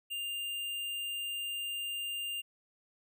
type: tone with hard clipping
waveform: sine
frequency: 2800 Hz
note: F7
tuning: 4 cents sharp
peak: -36 dBFS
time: 0.1-2.42 s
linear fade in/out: 20 ms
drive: 16 dB
effects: none